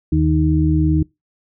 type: harmonic tone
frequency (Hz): 77.78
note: D#2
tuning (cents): 0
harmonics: 1 / 2 / 4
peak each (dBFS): -17 / -17 / -17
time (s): 0.12-1.03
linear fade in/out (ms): 5
effects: noise-tail reverb RT60 0.2 s tail -24 dB re dry